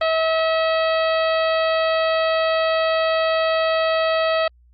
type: harmonic tone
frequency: 645 Hz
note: E5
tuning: 38 cents flat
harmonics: 1 / 2 / 3 / 4 / 5 / 6 / 7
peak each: -18 / -24 / -28 / -30 / -32 / -34 / -35 dBFS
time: 0.01-4.48 s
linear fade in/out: 5 ms
effects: added 60 Hz sine -50 dBFS peak until 4.73 s + Opus 32 kbps